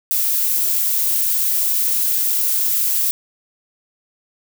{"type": "noise", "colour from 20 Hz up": "violet", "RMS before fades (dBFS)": -18, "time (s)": [0.11, 3.11], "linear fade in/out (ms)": 0, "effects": []}